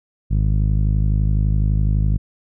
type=tone with low-pass filter; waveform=sawtooth; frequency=51.91 Hz; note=G#1; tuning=in tune; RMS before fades=-17 dBFS; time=0.3-2.18 s; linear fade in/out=20 ms; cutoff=150 Hz; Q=1.5; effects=none